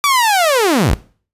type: linear sweep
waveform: sawtooth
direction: down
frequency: 1174.7 to 31.44 Hz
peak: -7 dBFS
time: 0.04-0.94 s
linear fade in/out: 0 ms
effects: noise-tail reverb RT60 0.4 s tail -18 dB re dry + resampled to 32000 Hz